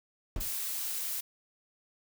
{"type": "noise with exponential decay", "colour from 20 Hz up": "brown", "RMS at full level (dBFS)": -29, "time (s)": [0.36, 0.54], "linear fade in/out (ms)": 1, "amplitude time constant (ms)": 38}
{"type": "noise", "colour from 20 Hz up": "blue", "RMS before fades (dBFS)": -35, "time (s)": [0.4, 1.21], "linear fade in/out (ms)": 10}
{"effects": []}